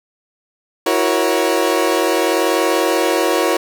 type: chord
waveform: 30% pulse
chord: F# dominant seventh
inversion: third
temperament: equal with one note detuned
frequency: 329.6 / 370 / 473.5 / 554.4 Hz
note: E4 / F#4 / A#4 / C#5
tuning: 0 / 0 / +27 / 0 cents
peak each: -17 dBFS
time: 0.86-3.57 s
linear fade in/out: 5 ms
effects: none